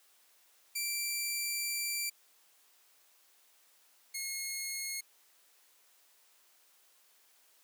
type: tone pair in turn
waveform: 10% pulse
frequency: 2349 / 2164 Hz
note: D7 / C#7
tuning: 0 / -42 cents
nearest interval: minor second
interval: 142 cents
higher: first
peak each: -24 / -27 dBFS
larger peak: first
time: 0.75-2.1 / 4.14-5.01 s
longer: first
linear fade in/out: 10 ms
effects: white hiss -66 dBFS RMS until 7.63 s + high-pass 400 Hz 12 dB/octave